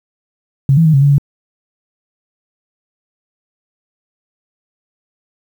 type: tone with pitch steps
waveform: sine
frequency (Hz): 137 / 164 / 157.3 / 137 / 142.4 / 141.6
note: C#3 / E3 / D#3 / C#3 / C#3 / C#3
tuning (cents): -20 / -9 / +19 / -20 / +47 / +37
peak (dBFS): -6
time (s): 0.69-1.182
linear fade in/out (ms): 2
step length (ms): 82
effects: 7-bit